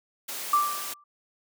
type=high-pass noise; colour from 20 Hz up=white; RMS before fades=-35 dBFS; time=0.28-0.94 s; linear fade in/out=10 ms; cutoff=290 Hz; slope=12 dB/octave
type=tone with exponential decay; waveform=sine; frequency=1174.7 Hz; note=D6; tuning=in tune; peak=-16 dBFS; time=0.53-1.04 s; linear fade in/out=5 ms; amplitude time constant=110 ms
effects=none